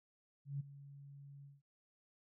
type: tone with ADSR envelope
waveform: sine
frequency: 140.6 Hz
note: C#3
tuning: 25 cents sharp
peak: -36 dBFS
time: 0.45-1.62 s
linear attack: 150 ms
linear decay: 14 ms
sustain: -16 dB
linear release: 180 ms
effects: none